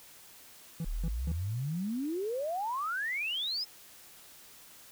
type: tone bursts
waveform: triangle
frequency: 164.81 Hz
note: E3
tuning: in tune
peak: -30 dBFS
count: 3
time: 0.8-1.318 s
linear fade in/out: 2 ms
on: 46 ms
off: 190 ms
type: exponential sweep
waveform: sine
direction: up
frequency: 32.9 to 5274 Hz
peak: -31 dBFS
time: 0.85-3.65 s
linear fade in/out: 20 ms
effects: white hiss -54 dBFS RMS until 4.91 s